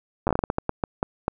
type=slowing click train; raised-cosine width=1 ms; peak=-8 dBFS; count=14; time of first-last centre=0.27-1.281 s; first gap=9 ms; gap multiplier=1.32; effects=none